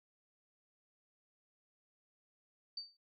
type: tone with exponential decay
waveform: sine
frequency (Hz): 4602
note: D8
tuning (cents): -36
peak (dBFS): -37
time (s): 2.77-2.97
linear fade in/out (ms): 5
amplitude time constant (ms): 43
effects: none